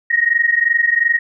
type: tone pair together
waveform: sine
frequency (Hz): 1864.7 / 1887.5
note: A#6 / A#6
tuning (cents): 0 / +21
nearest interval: unison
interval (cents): 21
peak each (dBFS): -15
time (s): 0.1-1.19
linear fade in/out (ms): 10
effects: none